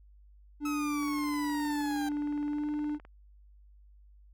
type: tone with pitch glide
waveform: triangle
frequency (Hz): 293.7 to 297.8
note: D4 to D4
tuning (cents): 0 to +24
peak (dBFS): -28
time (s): 0.6-2.99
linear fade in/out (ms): 50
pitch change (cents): +24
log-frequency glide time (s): 2.47-2.68
type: exponential sweep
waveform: 30% pulse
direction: down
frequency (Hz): 1298 to 784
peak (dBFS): -33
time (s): 0.65-2.09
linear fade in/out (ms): 5
type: click train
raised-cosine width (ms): 0.5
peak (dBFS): -36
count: 40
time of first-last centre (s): 1.03-3.051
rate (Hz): 19.3
effects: added 50 Hz sine -54 dBFS peak until 4.33 s